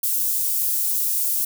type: high-pass noise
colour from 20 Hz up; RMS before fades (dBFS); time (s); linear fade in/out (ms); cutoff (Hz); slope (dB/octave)
white; -22; 0.03-1.45; 5; 10000; 12
effects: none